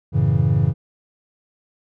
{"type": "chord", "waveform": "triangle", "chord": "F# minor seventh", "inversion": "none", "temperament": "equal with one note detuned", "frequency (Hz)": [92.5, 110, 138.59, 163.49], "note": ["F#2", "A2", "C#3", "E3"], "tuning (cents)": [0, 0, 0, -14], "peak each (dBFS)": [-20, -18, -16, -20], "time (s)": [0.12, 0.74], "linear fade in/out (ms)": 50, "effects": []}